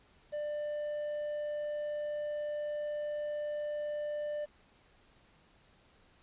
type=tone with quantisation; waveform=triangle; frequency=594 Hz; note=D5; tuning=20 cents sharp; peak=-32 dBFS; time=0.32-4.46 s; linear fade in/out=20 ms; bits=10; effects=pink hiss -65 dBFS RMS until 6.22 s + resampled to 8000 Hz